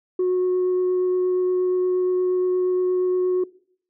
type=tone with vibrato; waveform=sine; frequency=365.5 Hz; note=F#4; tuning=21 cents flat; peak=-16 dBFS; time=0.19-3.44 s; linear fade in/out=5 ms; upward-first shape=triangle; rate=8.5 Hz; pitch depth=8 cents each way; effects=noise-tail reverb RT60 0.6 s tail -22 dB re dry + tanh soft clip ceiling -16 dBFS